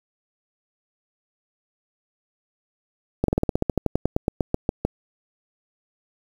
slowing click train, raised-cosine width 2 ms, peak -6 dBFS, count 19, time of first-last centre 3.24-4.85 s, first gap 43 ms, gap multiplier 1.08, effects 7-bit

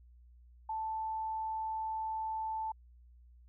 sine tone, 880 Hz, A5, in tune, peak -34 dBFS, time 0.69-2.72 s, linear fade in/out 5 ms, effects added 60 Hz sine -56 dBFS peak until 3.48 s

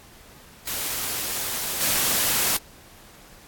white noise with level steps, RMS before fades -28 / -22 dBFS, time 0.67-2.57 s, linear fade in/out 5 ms, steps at 1.8 s, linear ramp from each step 20 ms, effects pink hiss -49 dBFS RMS until 3.47 s + AAC 64 kbps

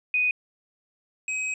sine / square tone pair in turn, 2489 / 2534 Hz, D#7 / D#7, 0 / +31 cents, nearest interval unison, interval 31 cents, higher second, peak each -20 / -27 dBFS, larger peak first, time 0.14-0.31 / 1.28-1.54 s, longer second, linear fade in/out 2 ms, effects resampled to 22050 Hz

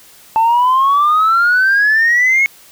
sine exponential sweep, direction up, 880 to 2198 Hz, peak -7 dBFS, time 0.36-2.46 s, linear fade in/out 0 ms, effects tanh soft clip ceiling -6 dBFS + white hiss -43 dBFS RMS until 2.71 s

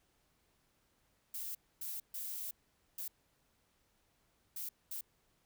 violet noise bursts at uneven times, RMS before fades -42 dBFS, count 6, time 1.34-1.55 / 1.81-2 / 2.14-2.51 / 2.98-3.08 / 4.56-4.69 / 4.91-5.01 s, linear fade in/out 5 ms, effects pink hiss -75 dBFS RMS until 5.45 s

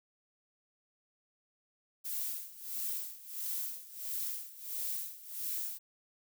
violet noise with tremolo, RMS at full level -36 dBFS, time 2.04-5.79 s, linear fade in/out 20 ms, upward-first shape sine, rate 1.5 Hz, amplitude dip 85%, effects none

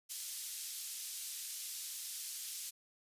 white band-pass noise, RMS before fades -44 dBFS, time 0.09-2.71 s, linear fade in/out 20 ms, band 4000 to 12000 Hz, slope 12 dB/octave, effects resampled to 32000 Hz

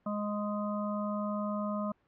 harmonic tone, 207.7 Hz, G#3, in tune, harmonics 1 / 3 / 5 / 6, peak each -33 / -37 / -41 / -40 dBFS, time 0.06-1.92 s, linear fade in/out 5 ms, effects pink hiss -71 dBFS RMS until 2.07 s + low-pass 2000 Hz 12 dB/octave

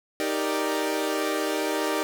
sawtooth chord, Eb major seventh, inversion none, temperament equal, 311.1 / 392 / 466.2 / 587.3 Hz, Eb4 / G4 / Bb4 / D5, 0 / 0 / 0 / 0 cents, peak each -25 / -26 / -28 / -27 dBFS, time 0.2-2.03 s, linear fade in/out 0 ms, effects none

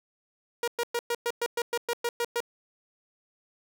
sawtooth tone bursts, 474.3 Hz, A#4, 30 cents sharp, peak -22 dBFS, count 12, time 0.63-2.404 s, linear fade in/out 2 ms, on 47 ms, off 110 ms, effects none

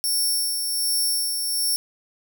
15% pulse tone with tremolo, 5460 Hz, F8, 40 cents flat, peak -14 dBFS, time 0.04-1.76 s, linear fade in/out 0 ms, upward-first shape sine, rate 1.3 Hz, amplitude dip 40%, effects none

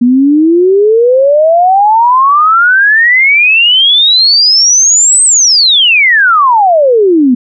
sine exponential two-way sweep, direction up then down, 237.4 to 8372 to 237.4 Hz, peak -3 dBFS, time 0.01-7.35 s, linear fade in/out 10 ms, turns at 5.24 s, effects none

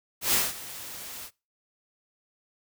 white noise with ADSR envelope, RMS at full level -22 dBFS, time 0.21-1.31 s, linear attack 120 ms, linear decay 200 ms, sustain -18 dB, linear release 66 ms, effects noise-tail reverb RT60 0.3 s tail -24 dB re dry

